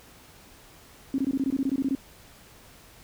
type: tone bursts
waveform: sine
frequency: 270 Hz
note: C#4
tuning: 45 cents flat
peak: -22 dBFS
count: 13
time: 1.14-1.951 s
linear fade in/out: 2 ms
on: 43 ms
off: 21 ms
effects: pink hiss -52 dBFS RMS until 3.03 s